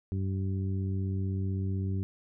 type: harmonic tone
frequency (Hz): 95.9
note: G2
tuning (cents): -37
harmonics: 1 / 2 / 3 / 4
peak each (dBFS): -29 / -36 / -42 / -44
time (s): 0.12-2.03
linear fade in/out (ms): 0
effects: none